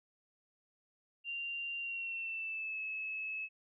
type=tone with pitch glide; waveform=sine; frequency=2777 to 2591 Hz; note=F7 to E7; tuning=-10 to -30 cents; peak=-37 dBFS; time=1.24-3.49 s; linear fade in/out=50 ms; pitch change=-120 cents; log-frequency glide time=1.79-2.8 s; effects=none